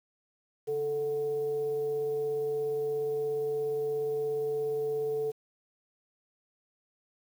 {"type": "tone with frequency modulation", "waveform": "sine", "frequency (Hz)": 440, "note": "A4", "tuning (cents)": 0, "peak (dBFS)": -28, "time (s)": [0.67, 5.32], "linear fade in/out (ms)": 20, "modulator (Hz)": 299, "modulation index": 0.25, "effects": ["9-bit"]}